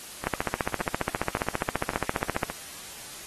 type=two click trains; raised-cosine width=0.5 ms; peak=-10 / -16 dBFS; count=33 / 5; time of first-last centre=0.27-2.432 / 0.24-2.5 s; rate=14.8 / 1.77 Hz; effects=white hiss -42 dBFS RMS until 3.26 s + AAC 32 kbps